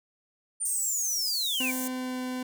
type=linear sweep; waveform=sine; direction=down; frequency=9180 to 2203 Hz; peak=-27 dBFS; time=0.6-1.72 s; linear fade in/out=20 ms
type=high-pass noise; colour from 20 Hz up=pink; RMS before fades=-35 dBFS; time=0.65-1.88 s; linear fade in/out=5 ms; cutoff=6200 Hz; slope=48 dB/octave
type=tone with pitch glide; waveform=40% pulse; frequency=256.7 to 253.8 Hz; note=C4 to B3; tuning=-33 to +47 cents; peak=-30 dBFS; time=1.6-2.43 s; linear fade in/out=5 ms; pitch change=-20 cents; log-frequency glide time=1.76-2.2 s
effects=none